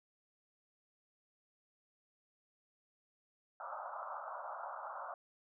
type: band-pass noise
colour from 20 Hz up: white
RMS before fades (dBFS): -45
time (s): 3.6-5.14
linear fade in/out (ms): 2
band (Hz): 560 to 1400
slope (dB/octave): 96
effects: none